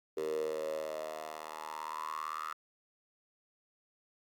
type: tone with high-pass filter sweep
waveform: 10% pulse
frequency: 77.78 Hz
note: D#2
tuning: in tune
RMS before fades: -39 dBFS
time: 0.17-2.53 s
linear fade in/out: 5 ms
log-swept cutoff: 420 to 1300 Hz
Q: 8.9
effects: Opus 48 kbps